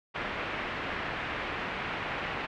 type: low-pass noise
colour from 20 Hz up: white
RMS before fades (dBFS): -35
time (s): 0.14-2.47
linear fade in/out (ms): 20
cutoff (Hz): 2500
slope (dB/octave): 24
effects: none